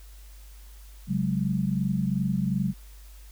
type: chord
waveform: sine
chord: C# suspended fourth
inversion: none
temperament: equal with one note detuned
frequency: 135.35 / 185 / 207.7 Hz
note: C#3 / F#3 / G#3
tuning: -41 / 0 / 0 cents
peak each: -29 / -26 / -29 dBFS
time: 1.07-2.74 s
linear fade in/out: 50 ms
effects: added 50 Hz sine -44 dBFS peak until 3.31 s + white hiss -56 dBFS RMS until 3.31 s